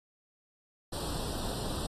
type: noise with comb filter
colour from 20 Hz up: pink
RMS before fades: -36 dBFS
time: 0.92-1.87 s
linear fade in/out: 10 ms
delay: 0.23 ms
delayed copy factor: +0.95
effects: AAC 32 kbps